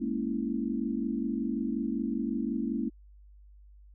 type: chord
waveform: sine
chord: A# half-diminished seventh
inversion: third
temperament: equal with one note detuned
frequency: 207.7 / 233.1 / 277.2 / 328.7 Hz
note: G#3 / A#3 / C#4 / E4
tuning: 0 / 0 / 0 / -5 cents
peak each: -35 / -32 / -34 / -36 dBFS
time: 0-2.9 s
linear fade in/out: 20 ms
effects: added 50 Hz sine -51 dBFS peak until 3.94 s